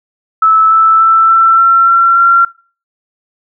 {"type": "tone with pitch steps", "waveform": "sine", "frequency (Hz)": [1307, 1317.6, 1328.3, 1339.1, 1350, 1360.9, 1372], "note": ["E6", "E6", "E6", "E6", "E6", "F6", "F6"], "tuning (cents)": [-15, -1, 13, 27, 41, -45, -31], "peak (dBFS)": -4, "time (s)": [0.42, 2.45], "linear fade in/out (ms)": 5, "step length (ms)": 290, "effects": ["noise-tail reverb RT60 0.4 s tail -22 dB re dry"]}